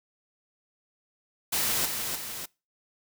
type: noise with echo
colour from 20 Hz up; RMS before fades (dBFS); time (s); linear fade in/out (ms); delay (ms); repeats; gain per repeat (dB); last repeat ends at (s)
white; -27; 1.52-1.86; 10; 300; 2; -5; 2.46
effects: noise-tail reverb RT60 0.3 s tail -25 dB re dry